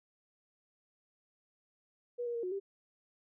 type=tone with pitch steps; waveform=sine; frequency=483.9 / 475 / 466.2 / 365.2 / 394.1 Hz; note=B4 / A#4 / A#4 / F#4 / G4; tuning=-35 / +33 / 0 / -23 / +9 cents; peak=-34 dBFS; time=2.18-2.6 s; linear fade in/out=20 ms; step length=84 ms; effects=none